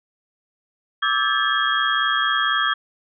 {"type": "tone cluster", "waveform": "sine", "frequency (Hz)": [1161, 1299, 1601, 1725, 3270], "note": ["D6", "E6", "G6", "A6", "G#7"], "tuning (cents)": [-20, -26, 36, -35, -28], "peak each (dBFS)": -24, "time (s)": [1.02, 2.74], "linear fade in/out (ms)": 10, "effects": []}